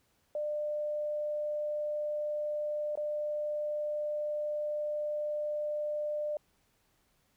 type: tone with dropouts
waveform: sine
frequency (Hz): 598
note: D5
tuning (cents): +31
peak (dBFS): -31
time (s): 0.35-6.37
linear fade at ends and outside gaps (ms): 2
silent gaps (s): 2.955-2.974
effects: pink hiss -72 dBFS RMS until 7.36 s